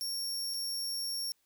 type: tone with dropouts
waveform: sawtooth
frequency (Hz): 5510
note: F8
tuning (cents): -24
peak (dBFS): -31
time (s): 0.01-1.32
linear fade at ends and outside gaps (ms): 0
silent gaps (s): 0.538-0.542
effects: white hiss -74 dBFS RMS until 1.45 s